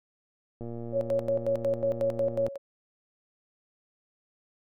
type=click train; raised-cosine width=2 ms; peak=-26 dBFS; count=220; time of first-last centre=0.61-2.482 s; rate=117 Hz
type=tone with tremolo; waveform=sine; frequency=554.4 Hz; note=C#5; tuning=in tune; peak=-23 dBFS; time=0.92-2.58 s; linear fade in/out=50 ms; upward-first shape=square; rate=5.5 Hz; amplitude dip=80%
effects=none